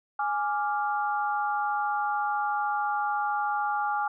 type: chord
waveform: sine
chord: D diminished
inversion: second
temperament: equal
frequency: 830.6 / 1174.7 / 1396.9 Hz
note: Ab5 / D6 / F6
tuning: 0 / 0 / 0 cents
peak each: -27 / -32 / -32 dBFS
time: 0.19-4.08 s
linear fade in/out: 5 ms
effects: none